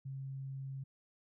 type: tone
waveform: sine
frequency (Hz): 135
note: C#3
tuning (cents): -45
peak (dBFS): -40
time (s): 0.05-0.84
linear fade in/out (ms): 10
effects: none